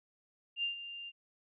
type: tone with ADSR envelope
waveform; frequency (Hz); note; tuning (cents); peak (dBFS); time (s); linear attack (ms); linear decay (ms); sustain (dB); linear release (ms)
sine; 2794; F7; 0; -30; 0.56-1.12; 71; 120; -12; 40
effects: none